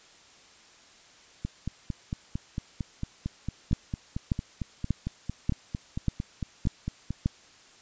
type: two click trains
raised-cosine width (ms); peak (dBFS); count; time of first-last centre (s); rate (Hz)
5; -18 / -12; 26 / 7; 1.45-7.106 / 3.73-7.259; 4.42 / 1.7
effects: white hiss -55 dBFS RMS until 7.81 s + resampled to 16000 Hz